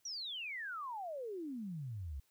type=exponential sweep; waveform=sine; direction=down; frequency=5920 to 64 Hz; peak=-40 dBFS; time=0.05-2.2 s; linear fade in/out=5 ms; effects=white hiss -75 dBFS RMS until 2.3 s